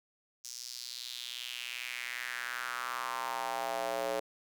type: tone with high-pass filter sweep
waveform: square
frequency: 61.3 Hz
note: B1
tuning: 12 cents flat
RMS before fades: -38 dBFS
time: 0.44-4.2 s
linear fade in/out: 5 ms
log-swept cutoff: 5900 to 520 Hz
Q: 3.4
effects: none